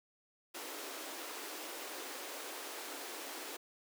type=high-pass noise; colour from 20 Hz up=pink; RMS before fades=-45 dBFS; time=0.54-3.57 s; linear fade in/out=10 ms; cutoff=290 Hz; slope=48 dB/octave; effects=none